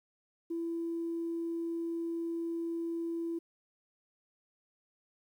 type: tone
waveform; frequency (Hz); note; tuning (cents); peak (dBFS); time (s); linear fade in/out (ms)
sine; 334.5; E4; +25; -32; 0.5-3.39; 10
effects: tanh soft clip ceiling -28 dBFS + 11-bit